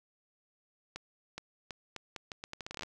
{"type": "accelerating click train", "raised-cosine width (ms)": 0.2, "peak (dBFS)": -23, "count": 17, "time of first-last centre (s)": [0.96, 2.833], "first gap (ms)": 420, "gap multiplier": 0.78, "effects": []}